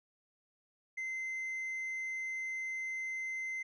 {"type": "tone with hard clipping", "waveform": "triangle", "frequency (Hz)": 2069, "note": "C7", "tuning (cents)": -20, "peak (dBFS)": -35, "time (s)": [0.97, 3.63], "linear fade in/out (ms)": 10, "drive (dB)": 1, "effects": []}